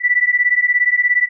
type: beating tone pair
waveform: sine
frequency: 1959 / 1976 Hz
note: B6 / B6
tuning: -15 / 0 cents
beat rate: 17 Hz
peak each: -15 dBFS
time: 0-1.29 s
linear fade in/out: 50 ms
effects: none